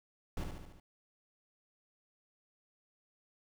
brown noise with echo, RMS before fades -37 dBFS, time 0.37-0.44 s, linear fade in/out 2 ms, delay 72 ms, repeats 5, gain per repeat -4 dB, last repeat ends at 0.8 s, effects none

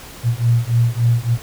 sine beating tone pair, 116.4 / 119.9 Hz, A#2 / A#2, -2 / +49 cents, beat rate 3.5 Hz, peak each -16 dBFS, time 0.23-1.38 s, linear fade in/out 50 ms, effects pink hiss -37 dBFS RMS until 1.42 s

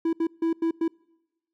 triangle tone bursts at uneven times, 329.6 Hz, E4, in tune, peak -19 dBFS, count 5, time 0.05-0.13 / 0.2-0.27 / 0.42-0.53 / 0.62-0.71 / 0.81-0.88 s, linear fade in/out 5 ms, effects noise-tail reverb RT60 1.0 s tail -26 dB re dry

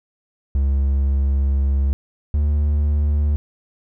triangle tone pair in turn, 68.7 / 73.59 Hz, C#2 / D2, -15 / +4 cents, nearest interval minor second, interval 119 cents, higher second, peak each -13 dBFS, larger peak neither, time 0.55-1.93 / 2.34-3.36 s, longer first, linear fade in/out 0 ms, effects none

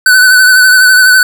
square tone with vibrato, 1506 Hz, F#6, 30 cents sharp, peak -3 dBFS, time 0.06-1.23 s, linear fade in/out 2 ms, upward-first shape sine, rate 12 Hz, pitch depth 36 cents each way, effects none

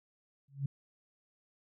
sine tone with exponential growth, 138.59 Hz, C#3, in tune, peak -27 dBFS, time 0.48-0.66 s, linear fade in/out 5 ms, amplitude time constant 38 ms, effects none

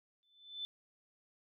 sine tone with exponential growth, 3520 Hz, A7, in tune, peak -36 dBFS, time 0.23-0.65 s, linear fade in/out 0 ms, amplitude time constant 91 ms, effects none

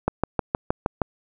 click train, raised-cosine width 1 ms, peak -6 dBFS, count 7, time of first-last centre 0.08-1.018 s, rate 6.4 Hz, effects none

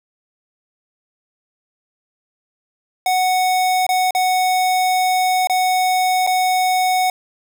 square tone with dropouts, 740 Hz, F#5, in tune, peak -15 dBFS, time 3.06-7.1 s, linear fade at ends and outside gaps 2 ms, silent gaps 3.866-3.89 / 4.108-4.149 / 5.472-5.497 / 6.266-6.273 s, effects none

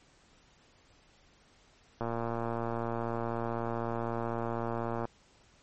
click train, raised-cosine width 1 ms, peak -20 dBFS, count 354, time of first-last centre 2.01-5.053 s, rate 116 Hz, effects pink hiss -63 dBFS RMS until 5.62 s + MP3 32 kbps

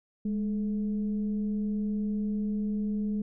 sine tone with frequency modulation, 207.7 Hz, G#3, in tune, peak -27 dBFS, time 0.25-3.22 s, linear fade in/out 5 ms, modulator 228 Hz, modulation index 0.3, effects none

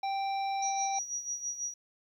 harmonic tone, 784 Hz, G5, in tune, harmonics 1 / 3 / 5 / 7, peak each -30 / -43 / -46 / -49 dBFS, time 0.03-0.99 s, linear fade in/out 5 ms
sine tone with tremolo, 5780 Hz, F#8, 41 cents flat, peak -31 dBFS, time 0.62-1.74 s, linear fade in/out 5 ms, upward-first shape sine, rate 6.1 Hz, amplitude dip 70%
effects 11-bit

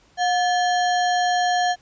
sine tone with sample-and-hold, 720 Hz, F#5, 47 cents flat, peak -17 dBFS, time 0.17-1.76 s, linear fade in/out 50 ms, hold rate 2450 Hz, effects pink hiss -57 dBFS RMS until 1.81 s + resampled to 16000 Hz

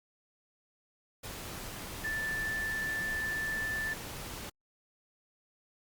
sine tone in noise, 1760 Hz, A6, in tune, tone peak -32 dBFS, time 2.04-3.94 s, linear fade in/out 10 ms, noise pink, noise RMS -42 dBFS, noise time 1.23-4.5 s, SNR +7 dB, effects Opus 48 kbps

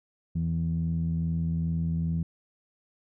sawtooth tone with low-pass filter, 82.41 Hz, E2, in tune, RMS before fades -28 dBFS, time 0.35-2.23 s, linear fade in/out 5 ms, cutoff 180 Hz, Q 6.2, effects none

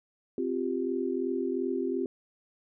sine chord, C suspended fourth, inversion none, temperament equal, 261.6 / 349.2 / 392 Hz, C4 / F4 / G4, 0 / 0 / 0 cents, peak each -32 dBFS, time 0.38-2.06 s, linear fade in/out 2 ms, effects none

